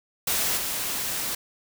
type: noise with level steps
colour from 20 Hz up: white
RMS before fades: -25 / -29 dBFS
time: 0.27-1.35 s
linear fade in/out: 5 ms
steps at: 0.57 s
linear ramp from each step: 10 ms
effects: none